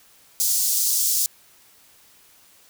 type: high-pass noise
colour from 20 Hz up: pink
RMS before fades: -21 dBFS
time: 0.4-1.26 s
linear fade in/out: 0 ms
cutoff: 5400 Hz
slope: 24 dB/octave
effects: white hiss -54 dBFS RMS until 2.69 s